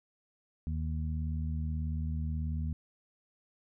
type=harmonic tone; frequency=78.4 Hz; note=D#2; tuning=14 cents sharp; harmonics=1 / 2 / 3; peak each=-32 / -38 / -42 dBFS; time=0.67-2.73 s; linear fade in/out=0 ms; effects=none

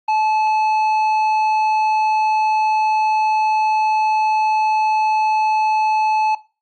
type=tone with tanh clipping; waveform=sine; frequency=865 Hz; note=A5; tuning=30 cents flat; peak=-16 dBFS; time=0.08-6.35 s; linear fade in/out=5 ms; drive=8 dB; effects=noise-tail reverb RT60 0.3 s tail -17 dB re dry + Opus 24 kbps

